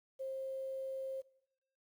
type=tone with quantisation; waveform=sine; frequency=532 Hz; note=C5; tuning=29 cents sharp; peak=-38 dBFS; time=0.19-1.22 s; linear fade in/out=20 ms; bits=11; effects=noise-tail reverb RT60 0.8 s tail -21 dB re dry + Opus 48 kbps